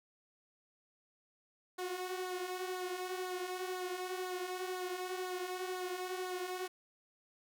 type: tone with flanger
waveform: sawtooth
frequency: 366.3 Hz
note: F#4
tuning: 17 cents flat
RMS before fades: -40 dBFS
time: 1.78-6.68 s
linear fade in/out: 10 ms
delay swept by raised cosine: 0.35 to 6.15 ms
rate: 2 Hz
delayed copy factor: -0.55
effects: none